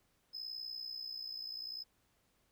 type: tone with amplitude modulation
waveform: triangle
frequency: 5100 Hz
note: D#8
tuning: 42 cents sharp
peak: -37 dBFS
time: 0.33-1.84 s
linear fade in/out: 20 ms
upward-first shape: sine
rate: 60.5 Hz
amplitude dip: 75%
effects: pink hiss -75 dBFS RMS until 2.51 s